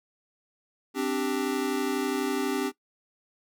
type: chord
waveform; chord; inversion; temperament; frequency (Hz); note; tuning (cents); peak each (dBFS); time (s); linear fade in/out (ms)
square; C suspended second; none; equal; 261.6 / 293.7 / 392; C4 / D4 / G4; 0 / 0 / 0; -31; 0.94-2.72; 50
effects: noise-tail reverb RT60 0.1 s tail -18 dB re dry